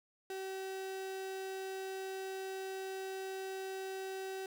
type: tone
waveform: 35% pulse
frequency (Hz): 382.4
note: G4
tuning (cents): -43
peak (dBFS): -38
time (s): 0.3-4.46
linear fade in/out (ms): 2
effects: none